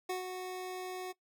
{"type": "tone with ADSR envelope", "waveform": "25% pulse", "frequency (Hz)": 368.4, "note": "F#4", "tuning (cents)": -7, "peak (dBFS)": -29, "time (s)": [0.09, 1.13], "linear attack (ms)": 8, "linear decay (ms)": 130, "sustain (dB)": -6, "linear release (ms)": 22, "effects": ["noise-tail reverb RT60 0.1 s tail -19 dB re dry"]}